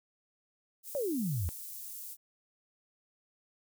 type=high-pass noise; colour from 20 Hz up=white; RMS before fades=-44 dBFS; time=0.83-2.17 s; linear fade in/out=50 ms; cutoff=9000 Hz; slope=12 dB/octave
type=exponential sweep; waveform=sine; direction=down; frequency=604 to 76.3 Hz; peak=-30 dBFS; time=0.95-1.49 s; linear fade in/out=0 ms
effects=none